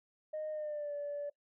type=tone with pitch glide; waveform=sine; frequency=617 to 579 Hz; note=D#5 to D5; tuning=-15 to -25 cents; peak=-35 dBFS; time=0.33-1.3 s; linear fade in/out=10 ms; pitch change=-110 cents; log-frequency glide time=0.51-0.94 s; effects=noise-tail reverb RT60 0.1 s tail -21 dB re dry + tanh soft clip ceiling -33 dBFS